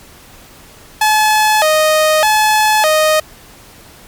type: tone with vibrato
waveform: sawtooth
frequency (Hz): 730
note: F#5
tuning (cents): -24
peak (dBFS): -5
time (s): 1.01-3.2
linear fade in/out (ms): 5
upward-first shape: square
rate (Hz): 0.82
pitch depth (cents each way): 280
effects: pink hiss -40 dBFS RMS until 4.07 s + MP3 96 kbps